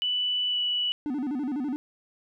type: tone with pitch glide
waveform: sine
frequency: 2974 to 2952 Hz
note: F#7 to F#7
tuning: +8 to -5 cents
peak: -24 dBFS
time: 0.02-0.92 s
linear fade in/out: 0 ms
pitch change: -13 cents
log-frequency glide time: 0.48-0.58 s
type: tone with vibrato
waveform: triangle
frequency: 272.6 Hz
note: C#4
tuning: 29 cents flat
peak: -25 dBFS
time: 1.06-1.76 s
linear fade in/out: 0 ms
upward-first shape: square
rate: 12 Hz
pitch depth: 150 cents each way
effects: none